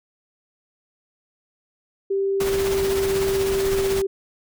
sine tone with pitch glide, 392 to 389.3 Hz, G4 to G4, 0 to -12 cents, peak -19 dBFS, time 2.1-4.07 s, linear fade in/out 10 ms, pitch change -12 cents, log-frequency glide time 2.39-3.04 s
pink noise with tremolo, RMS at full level -27 dBFS, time 2.4-4.02 s, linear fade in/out 5 ms, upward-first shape sine, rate 16 Hz, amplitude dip 40%
effects none

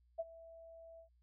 sine tone with ADSR envelope, 659.3 Hz, E5, in tune, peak -34 dBFS, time 0.18-1.09 s, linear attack 19 ms, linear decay 34 ms, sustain -19 dB, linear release 100 ms, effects added 60 Hz sine -68 dBFS peak until 1.22 s

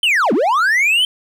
triangle linear two-way sweep, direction down then up, 3141 to 196 to 3141 Hz, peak -10 dBFS, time 0.03-1.05 s, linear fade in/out 2 ms, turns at 0.33 s, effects none

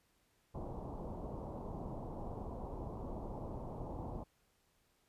pink low-pass noise, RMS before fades -44 dBFS, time 0.54-4.24 s, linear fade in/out 10 ms, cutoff 1000 Hz, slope 48 dB/octave, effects pink hiss -75 dBFS RMS until 5.08 s + resampled to 32000 Hz

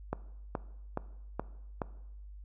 click train, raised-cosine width 1 ms, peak -18 dBFS, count 5, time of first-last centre 0.13-1.818 s, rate 2.37 Hz, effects noise-tail reverb RT60 0.9 s tail -18 dB re dry + added 50 Hz sine -45 dBFS peak until 2.44 s

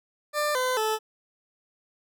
20% pulse tone with pitch steps, 595 / 509.1 / 435.6 Hz, D5 / C5 / A4, +22 / -47 / -17 cents, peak -19 dBFS, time 0.33-0.99 s, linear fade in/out 50 ms, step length 220 ms, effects none

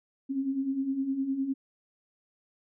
sine beating tone pair, 262.2 / 272 Hz, C4 / C#4, +4 / -33 cents, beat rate 9.8 Hz, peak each -35 / -28 dBFS, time 0.29-1.54 s, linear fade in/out 20 ms, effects none

